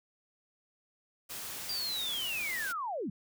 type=noise; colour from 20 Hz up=white; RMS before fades=-41 dBFS; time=1.29-2.73 s; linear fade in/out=20 ms
type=linear sweep; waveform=sine; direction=down; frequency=4800 to 155.56 Hz; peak=-33 dBFS; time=1.69-3.1 s; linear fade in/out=5 ms
effects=none